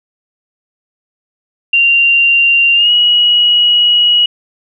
sine tone with pitch glide, 2773 to 2909 Hz, F7 to F#7, -13 to -30 cents, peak -6 dBFS, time 1.73-4.26 s, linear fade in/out 5 ms, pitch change +83 cents, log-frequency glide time 2.74-2.91 s, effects none

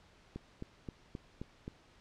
click train, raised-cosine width 3 ms, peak -28 dBFS, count 6, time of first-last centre 0.36-1.679 s, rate 3.79 Hz, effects pink hiss -63 dBFS RMS until 2 s + low-pass 5000 Hz 12 dB/octave

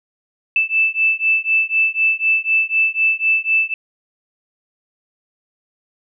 sine beating tone pair, 2637 / 2641 Hz, E7 / E7, 0 / +3 cents, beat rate 4 Hz, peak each -17 dBFS, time 0.56-3.74 s, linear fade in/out 2 ms, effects none

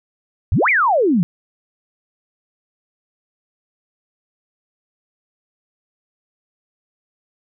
sine exponential two-way sweep, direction up then down, 69.3 to 2449 to 159.1 Hz, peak -12 dBFS, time 0.52-1.23 s, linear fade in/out 0 ms, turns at 0.69 s, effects none

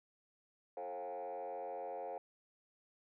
sine tone with frequency modulation, 622.3 Hz, D#5, in tune, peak -39 dBFS, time 0.77-2.18 s, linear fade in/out 2 ms, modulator 89.6 Hz, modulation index 2.1, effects tanh soft clip ceiling -38 dBFS

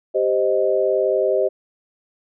sine chord, C minor, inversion second, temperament equal, 392 / 523.3 / 622.3 Hz, G4 / C5 / Eb5, 0 / 0 / 0 cents, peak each -20 dBFS, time 0.14-1.49 s, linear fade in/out 20 ms, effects none

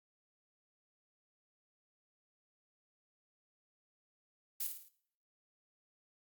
violet noise with echo, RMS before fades -37 dBFS, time 4.6-4.67 s, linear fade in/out 5 ms, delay 54 ms, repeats 4, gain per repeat -6 dB, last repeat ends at 4.886 s, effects noise-tail reverb RT60 0.6 s tail -18 dB re dry + Opus 48 kbps

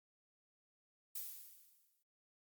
violet noise with exponential decay, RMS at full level -42 dBFS, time 1.15-2.03 s, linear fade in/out 5 ms, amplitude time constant 190 ms, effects noise-tail reverb RT60 0.4 s tail -24 dB re dry + Opus 48 kbps

